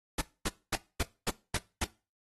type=noise bursts; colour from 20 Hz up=pink; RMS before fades=-30 dBFS; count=7; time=0.18-1.844 s; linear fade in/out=5 ms; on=32 ms; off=240 ms; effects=noise-tail reverb RT60 0.3 s tail -20 dB re dry + AAC 32 kbps